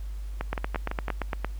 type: two click trains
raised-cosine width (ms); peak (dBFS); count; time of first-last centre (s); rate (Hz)
0.5; -13 / -15; 9 / 5; 0.53-1.446 / 0.41-1.082; 8.73 / 5.95
effects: added 50 Hz sine -32 dBFS peak until 1.59 s + pink hiss -56 dBFS RMS until 1.59 s